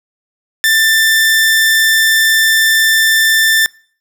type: tone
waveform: sawtooth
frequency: 1778 Hz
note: A6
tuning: 18 cents sharp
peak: -5 dBFS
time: 0.64-3.66 s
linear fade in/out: 0 ms
effects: noise-tail reverb RT60 0.5 s tail -25 dB re dry